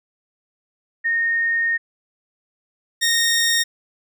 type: tone pair in turn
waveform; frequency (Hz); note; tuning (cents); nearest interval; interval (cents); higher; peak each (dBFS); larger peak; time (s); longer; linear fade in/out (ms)
sine / 15% pulse; 1845 / 1851.7; A#6 / A#6; -18 / -12; unison; 6; second; -17 / -10; second; 1.04-1.78 / 3.01-3.64; first; 20
effects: none